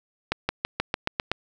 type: accelerating click train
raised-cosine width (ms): 0.3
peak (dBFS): -7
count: 8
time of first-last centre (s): 0.32-1.316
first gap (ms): 170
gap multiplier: 0.94
effects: none